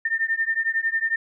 sine beating tone pair, 1802 / 1813 Hz, A6 / A#6, +41 / -49 cents, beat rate 11 Hz, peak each -24 dBFS, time 0.05-1.16 s, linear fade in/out 5 ms, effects none

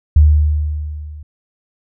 sine tone with level ramp, 75.4 Hz, D2, 46 cents sharp, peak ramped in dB -3 to -30 dBFS, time 0.16-1.23 s, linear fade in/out 5 ms, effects none

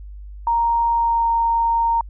sine tone with pitch glide, 932.3 to 924.8 Hz, A#5 to A#5, 0 to -14 cents, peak -15 dBFS, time 0.47-2.01 s, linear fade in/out 2 ms, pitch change -14 cents, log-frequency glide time 0.94-1.27 s, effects added 50 Hz sine -33 dBFS peak until 2.09 s

